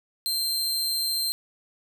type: tone with amplitude modulation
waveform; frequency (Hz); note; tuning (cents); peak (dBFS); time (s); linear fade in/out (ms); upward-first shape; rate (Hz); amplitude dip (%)
sawtooth; 4144; C8; -17; -20; 0.26-1.32; 0; sine; 154; 35
effects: none